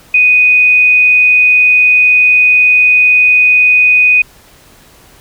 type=tone; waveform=sine; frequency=2489 Hz; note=D#7; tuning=in tune; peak=-4 dBFS; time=0.14-4.22 s; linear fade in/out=5 ms; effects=pink hiss -42 dBFS RMS until 5.2 s